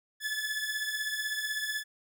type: beating tone pair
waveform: sawtooth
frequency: 1718 / 1734 Hz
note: A6 / A6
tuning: -42 / -26 cents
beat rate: 16 Hz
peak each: -30 / -32 dBFS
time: 0.2-1.84 s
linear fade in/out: 50 ms
effects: none